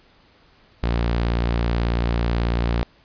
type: tone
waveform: sawtooth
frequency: 58.27 Hz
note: A#1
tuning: in tune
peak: -15 dBFS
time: 0.83-2.83 s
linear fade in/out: 0 ms
effects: pink hiss -55 dBFS RMS until 3.04 s + resampled to 11025 Hz